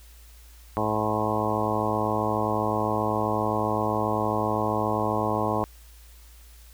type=harmonic tone with a mistuned harmonic; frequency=107.6 Hz; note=A2; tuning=38 cents flat; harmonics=1 / 2 / 3 / 4 / 5 / 6 / 7 / 8 / 9 / 10; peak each=-32 / -32 / -32 / -32 / -32 / -32 / -32 / -32 / -32 / -32 dBFS; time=0.77-5.64 s; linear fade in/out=0 ms; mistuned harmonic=9; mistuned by=+29 cents; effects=added 57 Hz sine -47 dBFS peak until 6.73 s + white hiss -55 dBFS RMS until 6.73 s